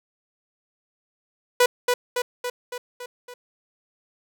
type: tone with echo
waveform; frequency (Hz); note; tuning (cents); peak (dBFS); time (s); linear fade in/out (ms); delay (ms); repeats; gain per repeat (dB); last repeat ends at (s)
sawtooth; 492.1; B4; -6; -10; 1.6-1.66; 5; 280; 6; -4; 3.34
effects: none